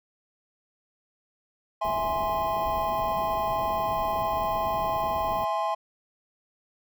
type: chord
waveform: triangle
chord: E augmented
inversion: none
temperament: equal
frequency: 659.3 / 830.6 / 1046.5 Hz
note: E5 / G#5 / B#5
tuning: 0 / 0 / 0 cents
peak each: -28 / -27 / -27 dBFS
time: 1.81-5.75 s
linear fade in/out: 10 ms
type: band-stop noise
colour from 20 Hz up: pink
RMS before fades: -38 dBFS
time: 1.84-5.45 s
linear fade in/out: 10 ms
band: 1100 to 13000 Hz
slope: 96 dB/octave
effects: none

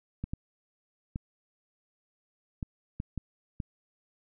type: clicks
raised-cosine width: 5 ms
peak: -21 dBFS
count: 7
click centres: 0.24 / 0.335 / 1.159 / 2.628 / 3.001 / 3.177 / 3.602 s
effects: none

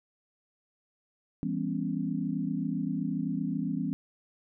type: chord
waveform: sine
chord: C# half-diminished seventh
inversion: first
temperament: just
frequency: 166.31 / 199.57 / 249.5 / 277.2 Hz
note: E3 / G3 / B3 / C#4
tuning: +16 / +31 / +18 / 0 cents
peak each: -34 dBFS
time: 1.43-3.93 s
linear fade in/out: 0 ms
effects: none

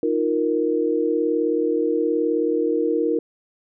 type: chord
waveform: sine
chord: Eb suspended second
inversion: none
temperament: just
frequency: 311.1 / 350 / 466.7 Hz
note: Eb4 / F4 / Bb4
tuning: 0 / +4 / +2 cents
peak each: -23 / -24 / -21 dBFS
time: 0.03-3.19 s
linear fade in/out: 2 ms
effects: none

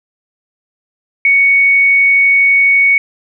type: tone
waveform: sine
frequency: 2227 Hz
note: C#7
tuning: 7 cents sharp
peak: -6 dBFS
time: 1.25-2.98 s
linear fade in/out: 2 ms
effects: none

